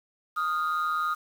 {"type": "tone pair together", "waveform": "sine", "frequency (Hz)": [1237, 1400.5], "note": ["D#6", "F6"], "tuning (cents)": [-10, 4], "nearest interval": "major second", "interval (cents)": 214, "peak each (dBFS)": [-24, -29], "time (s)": [0.36, 1.15], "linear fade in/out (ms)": 20, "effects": ["tanh soft clip ceiling -22 dBFS", "8-bit"]}